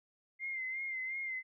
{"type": "tone with vibrato", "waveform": "sine", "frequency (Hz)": 2093, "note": "C7", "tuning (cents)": 0, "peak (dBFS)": -36, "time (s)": [0.39, 1.43], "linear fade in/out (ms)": 50, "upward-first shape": "sine", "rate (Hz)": 2.8, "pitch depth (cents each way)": 46, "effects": []}